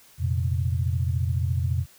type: chord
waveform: sine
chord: F suspended fourth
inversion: none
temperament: equal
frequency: 87.31 / 116.54 / 130.81 Hz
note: F2 / Bb2 / C3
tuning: 0 / 0 / 0 cents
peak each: -24 / -28 / -28 dBFS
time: 0.18-1.86 s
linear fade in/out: 50 ms
effects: white hiss -54 dBFS RMS until 1.98 s